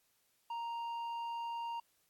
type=tone with tanh clipping; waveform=sine; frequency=932.3 Hz; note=A#5; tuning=in tune; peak=-39 dBFS; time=0.5-1.8 s; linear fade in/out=5 ms; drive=7 dB; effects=white hiss -75 dBFS RMS until 2.09 s + AAC 64 kbps